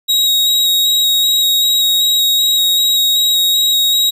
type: tone with vibrato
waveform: 40% pulse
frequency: 3800 Hz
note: A#7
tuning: 33 cents sharp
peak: -9 dBFS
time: 0.08-4.11 s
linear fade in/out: 20 ms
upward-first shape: square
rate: 2.6 Hz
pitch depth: 9 cents each way
effects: none